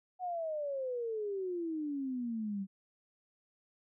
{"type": "exponential sweep", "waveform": "sine", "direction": "down", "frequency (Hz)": [745, 190], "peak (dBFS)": -34, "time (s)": [0.19, 2.67], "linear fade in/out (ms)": 50, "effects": []}